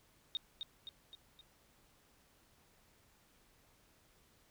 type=tone with echo; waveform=sine; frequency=3700 Hz; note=A#7; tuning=14 cents flat; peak=-34 dBFS; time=0.35-0.37 s; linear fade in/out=0 ms; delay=260 ms; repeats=4; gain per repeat=-5 dB; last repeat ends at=1.41 s; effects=pink hiss -69 dBFS RMS until 4.5 s